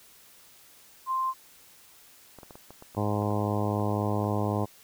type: tone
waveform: sine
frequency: 1046.5 Hz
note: C6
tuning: in tune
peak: -25 dBFS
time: 1.06-1.34 s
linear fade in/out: 50 ms
type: clicks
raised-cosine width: 1 ms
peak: -31 dBFS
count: 11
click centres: 2.387 / 2.432 / 2.508 / 2.555 / 2.706 / 2.824 / 2.949 / 3.223 / 3.305 / 3.799 / 4.243 s
type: harmonic tone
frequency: 103.83 Hz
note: G#2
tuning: in tune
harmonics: 1 / 2 / 3 / 4 / 5 / 6 / 7 / 8 / 9 / 10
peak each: -29 / -32 / -34 / -35 / -36 / -37 / -37 / -38 / -39 / -39 dBFS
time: 2.96-4.66 s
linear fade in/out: 20 ms
effects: white hiss -55 dBFS RMS until 4.83 s